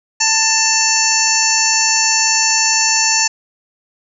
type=harmonic tone with a mistuned harmonic; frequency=887 Hz; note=A5; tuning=14 cents sharp; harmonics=1 / 2 / 3 / 5 / 6 / 7 / 8; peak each=-21 / -22 / -20 / -21 / -19 / -17 / -18 dBFS; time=0.2-3.28 s; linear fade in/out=10 ms; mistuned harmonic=6; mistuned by=+52 cents; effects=none